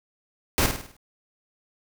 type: noise with echo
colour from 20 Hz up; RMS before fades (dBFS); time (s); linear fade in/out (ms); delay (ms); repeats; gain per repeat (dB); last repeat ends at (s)
pink; -21; 0.58-0.66; 0; 51; 6; -6; 0.966
effects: none